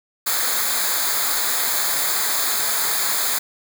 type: noise with comb filter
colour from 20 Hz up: white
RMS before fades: -21 dBFS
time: 0.26-3.39 s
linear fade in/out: 10 ms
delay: 0.35 ms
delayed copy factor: -0.8
effects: none